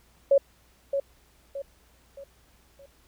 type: tone with echo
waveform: sine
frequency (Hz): 554.4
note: C#5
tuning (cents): 0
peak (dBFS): -15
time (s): 0.31-0.38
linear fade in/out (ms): 5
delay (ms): 620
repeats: 4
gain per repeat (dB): -8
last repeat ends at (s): 2.86
effects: added 60 Hz sine -62 dBFS peak until 3.07 s + pink hiss -62 dBFS RMS until 3.07 s